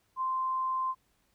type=tone; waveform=sine; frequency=1042 Hz; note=C6; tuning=7 cents flat; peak=-28 dBFS; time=0.16-0.95 s; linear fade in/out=50 ms; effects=pink hiss -72 dBFS RMS until 1.34 s